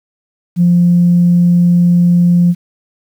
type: tone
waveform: sine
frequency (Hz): 174.61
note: F3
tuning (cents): 0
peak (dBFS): -5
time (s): 0.56-2.55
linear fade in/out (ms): 50
effects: tanh soft clip ceiling -1 dBFS + 7-bit